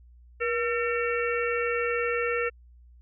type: harmonic tone with a mistuned harmonic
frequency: 452.1 Hz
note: A4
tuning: 47 cents sharp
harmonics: 1 / 3 / 4 / 5 / 6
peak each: -27 / -32 / -33 / -34 / -35 dBFS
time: 0.4-2.5 s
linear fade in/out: 20 ms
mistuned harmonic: 1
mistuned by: +95 cents
effects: added 60 Hz sine -50 dBFS peak until 3.01 s